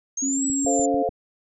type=exponential two-way sweep; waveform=sine; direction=up then down; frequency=6400 to 7810 to 7130 Hz; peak=-24 dBFS; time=0.17-0.86 s; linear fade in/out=5 ms; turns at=0.45 s
type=tone with pitch glide; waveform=sine; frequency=271.2 to 282.7 Hz; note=C#4 to C#4; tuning=-38 to +34 cents; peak=-23 dBFS; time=0.22-1.03 s; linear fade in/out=10 ms; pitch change=+72 cents; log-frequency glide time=0.44-0.88 s
type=click train; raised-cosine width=3 ms; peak=-23 dBFS; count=5; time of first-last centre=0.5-1.092 s; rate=6.76 Hz
type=chord; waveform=sine; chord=F major; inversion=first; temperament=equal with one note detuned; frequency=440 / 527.5 / 698.5 Hz; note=A4 / C5 / F5; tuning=0 / +14 / 0 cents; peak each=-26 / -25 / -24 dBFS; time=0.66-1.09 s; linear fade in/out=5 ms
effects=none